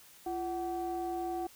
triangle ring-modulated tone, 202.1 Hz, G#3, 47 cents flat, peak -28 dBFS, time 0.26-1.47 s, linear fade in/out 5 ms, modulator 545 Hz, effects white hiss -57 dBFS RMS until 1.55 s

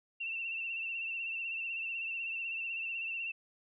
sine tone with vibrato, 2700 Hz, E7, 41 cents sharp, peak -35 dBFS, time 0.2-3.32 s, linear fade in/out 10 ms, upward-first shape sine, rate 16 Hz, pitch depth 45 cents each way, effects none

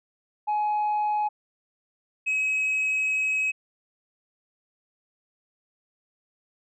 sine tone pair in turn, 842 / 2552 Hz, G#5 / D#7, +24 / +43 cents, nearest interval octave + perfect fifth, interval 1919 cents, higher second, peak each -20 dBFS, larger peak neither, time 0.47-1.29 / 2.26-3.52 s, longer second, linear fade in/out 20 ms, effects tanh soft clip ceiling -21 dBFS

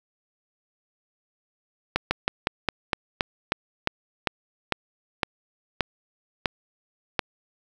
slowing click train, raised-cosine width 0.3 ms, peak -5 dBFS, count 15, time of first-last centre 1.96-7.192 s, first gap 150 ms, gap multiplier 1.13, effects 7-bit

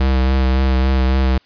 square tone with vibrato, 65.41 Hz, C2, in tune, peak -13 dBFS, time 0-1.38 s, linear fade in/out 5 ms, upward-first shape sine, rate 3.6 Hz, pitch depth 24 cents each way, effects white hiss -54 dBFS RMS until 1.45 s + resampled to 11025 Hz

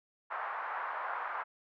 pink band-pass noise, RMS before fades -38 dBFS, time 0.3-1.44 s, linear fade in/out 20 ms, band 840 to 1500 Hz, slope 24 dB/octave, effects none

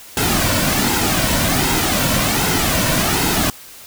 pink noise with flanger, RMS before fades -17 dBFS, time 0.17-3.5 s, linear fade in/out 2 ms, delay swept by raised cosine 1.7 to 2.47 ms, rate 1.3 Hz, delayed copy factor -0.55, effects white hiss -39 dBFS RMS until 3.86 s

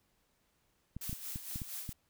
clicks, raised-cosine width 5 ms, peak -28 dBFS, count 7, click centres 0.966 / 1.095 / 1.129 / 1.359 / 1.559 / 1.618 / 1.892 s
blue noise with tremolo, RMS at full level -41 dBFS, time 1.01-1.93 s, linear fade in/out 5 ms, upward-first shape sine, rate 4.3 Hz, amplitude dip 60%
effects pink hiss -75 dBFS RMS until 2.09 s

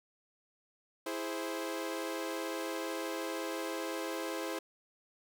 sawtooth chord, E augmented, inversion none, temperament equal, 329.6 / 415.3 / 523.3 Hz, E4 / G#4 / B#4, 0 / 0 / 0 cents, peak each -35 / -38 / -36 dBFS, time 1.06-4.59 s, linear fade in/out 5 ms, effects none

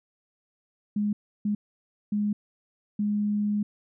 sine tone bursts at uneven times, 207.7 Hz, G#3, in tune, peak -23 dBFS, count 4, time 0.96-1.13 / 1.45-1.55 / 2.12-2.33 / 2.99-3.63 s, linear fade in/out 5 ms, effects none

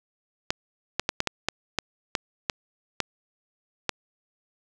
clicks, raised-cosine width 0.2 ms, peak -6 dBFS, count 11, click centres 0.505 / 0.996 / 1.091 / 1.204 / 1.273 / 1.486 / 1.787 / 2.152 / 2.498 / 3.003 / 3.893 s, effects none

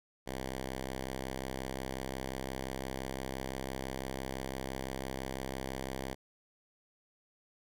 5% pulse tone with pitch glide, 65.41 to 65.94 Hz, C2 to C2, 0 to +14 cents, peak -26 dBFS, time 0.26-6.15 s, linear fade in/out 20 ms, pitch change +14 cents, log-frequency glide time 0.61-3.6 s, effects none

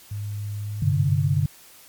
sine tone with pitch glide, 103.2 to 106.53 Hz, G#2 to G#2, -10 to +45 cents, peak -27 dBFS, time 0.11-1.14 s, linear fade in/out 5 ms, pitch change +55 cents, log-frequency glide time 0.63-0.92 s
sine chord, G suspended fourth, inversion none, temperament equal, 98 / 130.81 / 146.83 Hz, G2 / C3 / D3, 0 / 0 / 0 cents, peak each -23 / -24 / -21 dBFS, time 0.82-1.46 s, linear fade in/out 5 ms
effects white hiss -49 dBFS RMS until 1.88 s + MP3 96 kbps

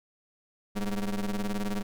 45% pulse ring-modulated tone, 105.1 Hz, G#2, 21 cents sharp, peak -25 dBFS, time 0.75-1.83 s, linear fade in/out 20 ms, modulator 95.6 Hz, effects none

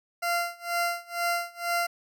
20% pulse tone with tremolo, 691 Hz, F5, 19 cents flat, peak -19 dBFS, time 0.22-1.87 s, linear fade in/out 10 ms, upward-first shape sine, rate 2.1 Hz, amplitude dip 95%, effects none

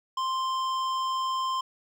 triangle tone with hard clipping, 1046.5 Hz, C6, in tune, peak -28 dBFS, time 0.17-1.61 s, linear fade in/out 5 ms, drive 15 dB, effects none

